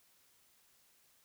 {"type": "silence", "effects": ["white hiss -69 dBFS RMS until 1.24 s"]}